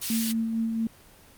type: high-pass noise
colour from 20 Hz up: pink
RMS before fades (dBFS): -31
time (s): 0.01-0.33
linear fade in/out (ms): 20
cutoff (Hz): 3500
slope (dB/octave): 12
type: tone with tremolo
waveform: sine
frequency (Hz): 225.8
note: A3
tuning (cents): +45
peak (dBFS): -23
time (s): 0.1-0.87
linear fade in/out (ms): 2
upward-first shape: sine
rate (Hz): 4.4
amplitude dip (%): 35
effects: pink hiss -53 dBFS RMS until 1.37 s + Opus 24 kbps